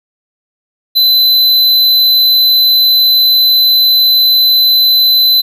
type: tone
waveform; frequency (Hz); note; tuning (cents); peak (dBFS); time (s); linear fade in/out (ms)
square; 4027; B7; +33; -6; 0.95-5.42; 20
effects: none